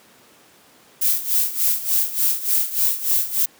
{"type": "noise with tremolo", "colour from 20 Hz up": "violet", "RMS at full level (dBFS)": -17, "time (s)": [1.01, 3.46], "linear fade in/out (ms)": 10, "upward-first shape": "sine", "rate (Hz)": 3.4, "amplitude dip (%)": 80, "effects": ["pink hiss -51 dBFS RMS until 3.59 s", "high-pass 200 Hz 12 dB/octave"]}